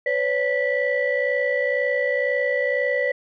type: tone cluster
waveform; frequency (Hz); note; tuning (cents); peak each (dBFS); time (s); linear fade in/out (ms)
sine; 505 / 567 / 1962; B4 / C#5 / B6; +39 / +39 / -12; -23; 0.06-3.12; 5
effects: tanh soft clip ceiling -12 dBFS